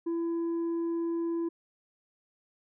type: tone with tanh clipping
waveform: sine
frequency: 335.4 Hz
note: E4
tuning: 30 cents sharp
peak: -29 dBFS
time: 0.06-1.49 s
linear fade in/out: 10 ms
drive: 3 dB
effects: none